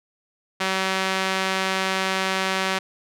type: tone with band-pass filter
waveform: sawtooth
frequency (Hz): 190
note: F#3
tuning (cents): +46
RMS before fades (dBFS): -24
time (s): 0.6-2.79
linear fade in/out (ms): 10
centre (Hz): 2400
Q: 0.64
effects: none